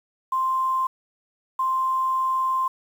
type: tone bursts at uneven times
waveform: sine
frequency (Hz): 1046.5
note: C6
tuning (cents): 0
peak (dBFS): -20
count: 2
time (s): 0.32-0.87 / 1.59-2.68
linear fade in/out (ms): 5
effects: 8-bit